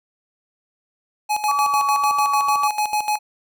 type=tone with tremolo; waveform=square; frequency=843 Hz; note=G#5; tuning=26 cents sharp; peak=-18 dBFS; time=1.29-3.19 s; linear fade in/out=20 ms; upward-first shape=square; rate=6.7 Hz; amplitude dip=70%
type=tone with vibrato; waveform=sine; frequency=1136 Hz; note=C#6; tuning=42 cents sharp; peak=-18 dBFS; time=1.48-2.68 s; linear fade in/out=10 ms; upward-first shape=sine; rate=1.9 Hz; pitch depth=14 cents each way
effects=none